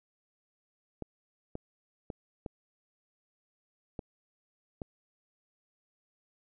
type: clicks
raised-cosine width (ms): 2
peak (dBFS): -24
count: 6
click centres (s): 1.023 / 1.554 / 2.102 / 2.462 / 3.992 / 4.818
effects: none